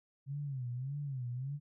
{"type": "tone with vibrato", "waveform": "sine", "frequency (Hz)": 132.9, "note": "C3", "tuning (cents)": 27, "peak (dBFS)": -36, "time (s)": [0.26, 1.6], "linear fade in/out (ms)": 50, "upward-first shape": "sine", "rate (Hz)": 1.7, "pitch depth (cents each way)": 160, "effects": []}